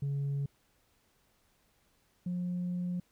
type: tone pair in turn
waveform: sine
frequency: 140.4 / 178.12 Hz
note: C#3 / F3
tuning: +22 / +34 cents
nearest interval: major third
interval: 412 cents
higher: second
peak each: -28 / -30 dBFS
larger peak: first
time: 0.02-0.46 / 2.26-3 s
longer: second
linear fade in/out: 5 ms
effects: tanh soft clip ceiling -29 dBFS + pink hiss -71 dBFS RMS until 3.11 s